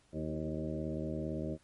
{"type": "harmonic tone with a mistuned harmonic", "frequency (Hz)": 77.6, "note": "D#2", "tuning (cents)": -4, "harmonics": [1, 2, 3, 4, 5, 6, 7, 8], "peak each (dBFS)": [-43, -40, -41, -41, -44, -52, -44, -45], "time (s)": [0.12, 1.58], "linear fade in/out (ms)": 50, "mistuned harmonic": 4, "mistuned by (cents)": 38, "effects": ["pink hiss -68 dBFS RMS until 1.63 s", "MP3 48 kbps"]}